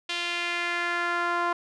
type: tone with band-pass filter sweep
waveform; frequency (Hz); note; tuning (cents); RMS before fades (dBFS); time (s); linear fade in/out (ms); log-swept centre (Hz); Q
sawtooth; 347; F4; -11; -28; 0.09-1.53; 5; 3200 to 1100; 2.1
effects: resampled to 24000 Hz